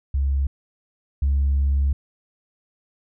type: tone pair in turn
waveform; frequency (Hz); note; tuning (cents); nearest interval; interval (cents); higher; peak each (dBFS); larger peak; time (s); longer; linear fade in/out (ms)
sine; 68.7 / 69.42; C#2 / C#2; -15 / +3; unison; 18; second; -17 / -15; second; 0.14-0.47 / 1.22-1.93; second; 5
effects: tanh soft clip ceiling -14 dBFS